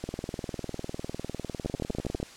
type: two click trains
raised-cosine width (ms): 2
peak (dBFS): -19 / -16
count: 44 / 8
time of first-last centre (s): 0.04-2.201 / 1.66-2.229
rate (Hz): 19.9 / 12.3
effects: white hiss -48 dBFS RMS until 2.36 s + low-pass 7000 Hz 12 dB/octave